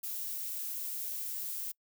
violet noise, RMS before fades -38 dBFS, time 0.03-1.72 s, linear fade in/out 10 ms, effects noise-tail reverb RT60 0.1 s tail -26 dB re dry

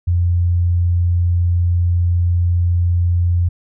sine tone, 87.31 Hz, F2, in tune, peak -12 dBFS, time 0.07-3.49 s, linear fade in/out 10 ms, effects none

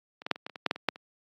clicks, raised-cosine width 0.3 ms, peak -27 / -18 / -6 / -25 / -20 / -29 / -23 / -8 / -9 / -24 / -7 / -28 dBFS, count 12, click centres 0.219 / 0.265 / 0.313 / 0.359 / 0.465 / 0.497 / 0.558 / 0.663 / 0.711 / 0.76 / 0.887 / 0.959 s, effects high-pass 200 Hz 12 dB/octave + AAC 48 kbps

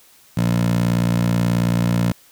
15% pulse tone with high-pass filter, 58.5 Hz, A#1, 7 cents sharp, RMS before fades -18 dBFS, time 0.37-2.12 s, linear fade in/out 5 ms, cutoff 140 Hz, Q 2.8, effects white hiss -51 dBFS RMS until 2.31 s

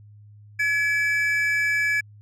triangle tone pair together, 1691 / 2310 Hz, G#6 / D7, +31 / -29 cents, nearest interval perfect fourth, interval 540 cents, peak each -21 dBFS, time 0.59-2.01 s, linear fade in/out 10 ms, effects added 104 Hz sine -45 dBFS peak until 2.21 s

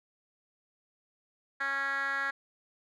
10% pulse tone with band-pass filter, 275.4 Hz, C#4, 11 cents flat, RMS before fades -32 dBFS, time 1.6-2.31 s, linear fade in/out 10 ms, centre 1700 Hz, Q 4.4, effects none

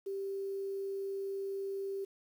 sine tone with quantisation, 392 Hz, G4, in tune, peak -35 dBFS, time 0.06-2.05 s, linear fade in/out 10 ms, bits 10, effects none

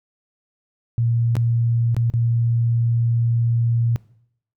sine tone with dropouts, 117 Hz, A#2, 7 cents sharp, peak -16 dBFS, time 0.98-3.96 s, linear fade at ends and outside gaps 0 ms, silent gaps 1.354-1.367 / 1.946-1.966 / 2.1-2.138 s, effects noise-tail reverb RT60 0.7 s tail -21 dB re dry

